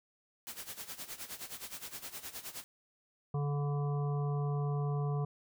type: noise with tremolo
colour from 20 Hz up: white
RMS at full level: -42 dBFS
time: 0.47-2.64 s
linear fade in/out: 0 ms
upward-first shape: sine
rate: 9.6 Hz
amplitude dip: 80%
type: harmonic tone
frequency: 144.2 Hz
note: D3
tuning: 31 cents flat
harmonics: 1 / 3 / 5 / 7 / 8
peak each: -31 / -41 / -45 / -48 / -49 dBFS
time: 3.34-5.25 s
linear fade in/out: 5 ms
effects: none